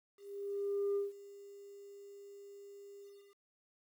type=tone with ADSR envelope; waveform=sine; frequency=401.7 Hz; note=G4; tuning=42 cents sharp; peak=-29 dBFS; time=0.17-3.39 s; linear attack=790 ms; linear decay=160 ms; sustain=-21 dB; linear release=380 ms; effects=tanh soft clip ceiling -29 dBFS + 11-bit